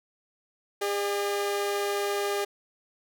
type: tone pair together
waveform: sawtooth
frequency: 405 / 600.4 Hz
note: G#4 / D5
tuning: -43 / +38 cents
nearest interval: perfect fifth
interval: 681 cents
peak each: -23 / -31 dBFS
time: 0.81-2.45 s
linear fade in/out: 10 ms
effects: none